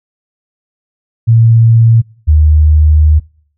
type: tone pair in turn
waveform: sine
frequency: 114.5 / 76.61 Hz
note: A#2 / D#2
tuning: -31 / -26 cents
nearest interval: perfect fifth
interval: 695 cents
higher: first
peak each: -3 dBFS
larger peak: neither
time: 1.27-2.02 / 2.27-3.2 s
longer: second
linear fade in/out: 20 ms
effects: noise-tail reverb RT60 0.6 s tail -25 dB re dry